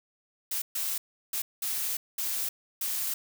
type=noise bursts at uneven times; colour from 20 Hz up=blue; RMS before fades=-31 dBFS; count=6; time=0.51-0.62 / 0.75-0.98 / 1.33-1.42 / 1.62-1.97 / 2.18-2.49 / 2.81-3.14 s; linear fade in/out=5 ms; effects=none